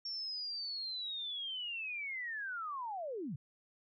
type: linear sweep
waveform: sine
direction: down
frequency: 5500 to 116.3 Hz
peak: -38 dBFS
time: 0.05-3.36 s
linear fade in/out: 5 ms
effects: none